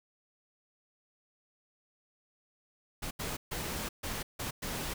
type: noise bursts at uneven times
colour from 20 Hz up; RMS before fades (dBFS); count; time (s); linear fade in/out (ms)
pink; -37; 6; 3.02-3.11 / 3.19-3.37 / 3.51-3.89 / 4.03-4.23 / 4.39-4.51 / 4.62-4.94; 10
effects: none